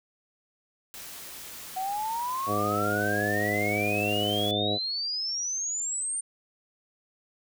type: noise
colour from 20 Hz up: white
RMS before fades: -42 dBFS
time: 0.94-4.51 s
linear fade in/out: 0 ms
type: exponential sweep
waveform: sine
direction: up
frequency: 740 to 9000 Hz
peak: -28 dBFS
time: 1.76-6.21 s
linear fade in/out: 10 ms
type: harmonic tone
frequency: 103.8 Hz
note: G#2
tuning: in tune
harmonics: 1 / 2 / 3 / 4 / 5 / 6 / 7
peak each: -34 / -34 / -34 / -34 / -34 / -34 / -34 dBFS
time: 2.46-4.79 s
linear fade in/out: 50 ms
effects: none